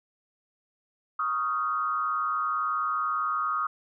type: tone with frequency modulation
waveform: sine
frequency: 1244.5 Hz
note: D#6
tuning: in tune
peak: -25 dBFS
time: 1.19-3.67 s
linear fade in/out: 5 ms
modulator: 130 Hz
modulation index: 0.86
effects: none